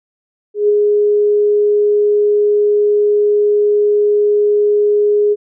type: tone with ADSR envelope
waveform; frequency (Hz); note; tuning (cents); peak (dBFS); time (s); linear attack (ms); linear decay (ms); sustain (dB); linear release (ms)
sine; 415.3; G#4; 0; -7; 0.54-5.36; 150; 18; -2; 38
effects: none